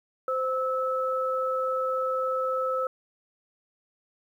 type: tone pair together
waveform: sine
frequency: 519 / 1304.5 Hz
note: C5 / E6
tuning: -14 / -18 cents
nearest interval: octave + major third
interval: 1596 cents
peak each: -27 / -28 dBFS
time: 0.28-2.87 s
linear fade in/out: 2 ms
effects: 10-bit